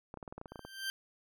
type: clicks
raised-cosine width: 1 ms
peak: -30 dBFS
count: 12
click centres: 0.141 / 0.173 / 0.228 / 0.278 / 0.325 / 0.38 / 0.414 / 0.458 / 0.52 / 0.558 / 0.593 / 0.65 s
type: tone with exponential growth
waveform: 20% pulse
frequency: 1568 Hz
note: G6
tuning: in tune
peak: -28 dBFS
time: 0.48-0.9 s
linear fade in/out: 0 ms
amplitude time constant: 91 ms
effects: none